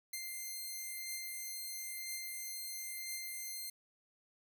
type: beating tone pair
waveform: 5% pulse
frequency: 2093 / 2094 Hz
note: C7 / C7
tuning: 0 / +1 cents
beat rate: 1 Hz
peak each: -38 / -32 dBFS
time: 0.13-3.7 s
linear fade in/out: 5 ms
effects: none